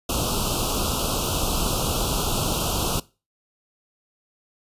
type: band-stop noise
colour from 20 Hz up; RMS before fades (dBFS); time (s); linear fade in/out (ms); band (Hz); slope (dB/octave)
pink; -24; 0.09-3; 5; 1400 to 2600; 96
effects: noise-tail reverb RT60 0.3 s tail -20 dB re dry + resampled to 32000 Hz